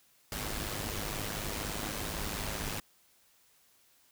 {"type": "noise with amplitude modulation", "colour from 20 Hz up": "pink", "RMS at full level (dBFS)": -34, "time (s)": [0.32, 2.8], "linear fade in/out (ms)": 2, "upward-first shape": "sine", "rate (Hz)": 104, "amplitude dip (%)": 60, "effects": ["white hiss -66 dBFS RMS until 4.11 s"]}